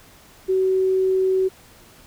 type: tone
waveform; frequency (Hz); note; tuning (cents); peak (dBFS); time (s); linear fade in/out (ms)
sine; 377.4; F#4; +34; -16; 0.48-1.49; 20
effects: pink hiss -49 dBFS RMS until 2.06 s